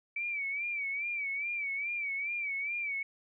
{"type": "tone with vibrato", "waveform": "sine", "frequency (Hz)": 2300, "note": "D7", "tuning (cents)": -37, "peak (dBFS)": -32, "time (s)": [0.16, 3.03], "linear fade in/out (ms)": 5, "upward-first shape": "sine", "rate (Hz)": 2.4, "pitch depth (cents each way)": 84, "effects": []}